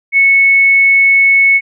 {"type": "tone", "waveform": "sine", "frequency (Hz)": 2205, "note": "C#7", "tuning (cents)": -10, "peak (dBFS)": -5, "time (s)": [0.12, 1.61], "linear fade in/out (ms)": 50, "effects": []}